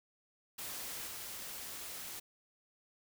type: noise with level steps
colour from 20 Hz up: white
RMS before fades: -43 / -45 dBFS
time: 0.58-2.2 s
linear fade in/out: 10 ms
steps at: 1.07 s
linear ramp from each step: 5 ms
effects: none